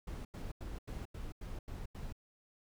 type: noise bursts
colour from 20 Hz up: brown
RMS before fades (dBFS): -43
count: 8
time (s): 0.07-2.126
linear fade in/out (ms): 5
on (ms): 180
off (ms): 88
effects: none